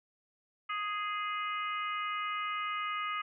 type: harmonic tone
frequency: 415.3 Hz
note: G#4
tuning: in tune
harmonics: 3 / 4 / 5 / 6 / 7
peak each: -34 / -47 / -40 / -45 / -44 dBFS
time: 0.69-3.22 s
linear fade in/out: 10 ms
effects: none